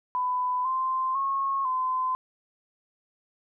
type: tone with pitch steps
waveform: sine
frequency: 1000 / 1042 / 1091 / 1026 Hz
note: B5 / C6 / C#6 / C6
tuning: +21 / -7 / -28 / -34 cents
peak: -24 dBFS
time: 0.15-2.15 s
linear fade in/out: 0 ms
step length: 500 ms
effects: none